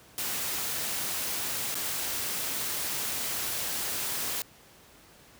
white noise with dropouts, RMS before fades -32 dBFS, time 0.18-4.42 s, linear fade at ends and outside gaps 1 ms, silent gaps 1.744-1.753 s, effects pink hiss -55 dBFS RMS until 5.39 s + high-pass 60 Hz 12 dB/octave

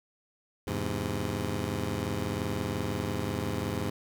15% pulse chord, E augmented, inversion none, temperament just, 82.41 / 103.01 / 128.76 Hz, E2 / G#2 / B#2, 0 / -14 / -27 cents, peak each -29 / -27 / -30 dBFS, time 0.67-3.9 s, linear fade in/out 5 ms, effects none

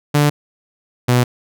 sawtooth tone pair in turn, 146.83 / 123.47 Hz, D3 / B2, 0 / 0 cents, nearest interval minor third, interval 300 cents, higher first, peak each -7 dBFS, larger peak neither, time 0.14-0.3 / 1.08-1.24 s, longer neither, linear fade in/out 10 ms, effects none

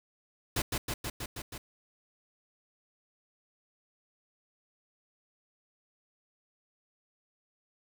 pink noise with echo, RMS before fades -30 dBFS, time 0.56-0.62 s, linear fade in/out 5 ms, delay 160 ms, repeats 6, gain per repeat -2 dB, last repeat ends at 1.58 s, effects none

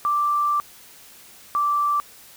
sine tone pair in turn, 1174.7 / 1168.7 Hz, D6 / D6, 0 / -9 cents, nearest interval unison, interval 9 cents, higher first, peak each -18 dBFS, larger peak neither, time 0.05-0.6 / 1.55-2 s, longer first, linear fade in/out 0 ms, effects white hiss -47 dBFS RMS until 2.36 s

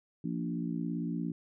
harmonic tone with a mistuned harmonic, 57.5 Hz, A#1, 23 cents flat, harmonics 3 / 4 / 5 / 6, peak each -35 / -37 / -37 / -46 dBFS, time 0.24-1.32 s, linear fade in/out 5 ms, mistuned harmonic 3, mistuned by -19 cents, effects none

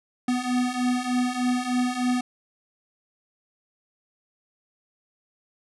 square beating tone pair, 246.8 / 250.1 Hz, B3 / B3, -1 / +22 cents, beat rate 3.3 Hz, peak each -28 / -25 dBFS, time 0.28-2.21 s, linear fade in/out 5 ms, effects resampled to 24000 Hz

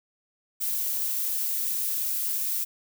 violet noise, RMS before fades -28 dBFS, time 0.6-2.65 s, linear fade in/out 20 ms, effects none

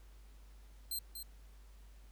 10% pulse tone with echo, 4146 Hz, C8, 17 cents flat, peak -30 dBFS, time 0.91-0.99 s, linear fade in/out 5 ms, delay 240 ms, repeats 1, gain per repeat -7 dB, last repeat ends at 1.23 s, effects added 50 Hz sine -54 dBFS peak until 2.11 s + pink hiss -68 dBFS RMS until 2.11 s

